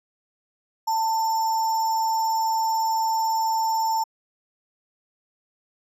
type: tone with sample-and-hold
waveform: sine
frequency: 891 Hz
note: A5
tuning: 22 cents sharp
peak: -20 dBFS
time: 0.87-4.04 s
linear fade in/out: 10 ms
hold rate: 6300 Hz
effects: low-pass 12000 Hz 12 dB/octave